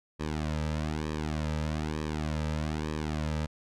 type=tone with flanger; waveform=sawtooth; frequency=77 Hz; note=D#2; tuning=17 cents flat; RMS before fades=-32 dBFS; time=0.19-3.47 s; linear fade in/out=20 ms; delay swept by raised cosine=1.4 to 2.8 ms; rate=1.1 Hz; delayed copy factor=-1; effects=low-pass 7000 Hz 12 dB/octave